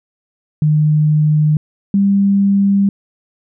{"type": "tone pair in turn", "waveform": "sine", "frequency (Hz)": [152.2, 198.43], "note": ["D#3", "G3"], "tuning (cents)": [-38, 21], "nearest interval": "perfect fourth", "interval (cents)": 459, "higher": "second", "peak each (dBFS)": -9, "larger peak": "neither", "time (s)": [[0.62, 1.57], [1.94, 2.89]], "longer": "neither", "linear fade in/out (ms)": 2, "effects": []}